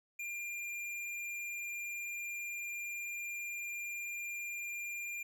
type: tone with hard clipping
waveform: triangle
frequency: 2397 Hz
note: D7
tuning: 35 cents sharp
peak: -40 dBFS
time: 0.19-5.23 s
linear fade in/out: 5 ms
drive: 18 dB
effects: none